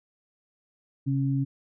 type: tone pair together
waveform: sine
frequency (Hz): 135.22 / 274.7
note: C#3 / C#4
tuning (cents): -43 / -16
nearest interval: octave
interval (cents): 1227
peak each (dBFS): -24 / -28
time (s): 1.06-1.45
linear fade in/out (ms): 20
effects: none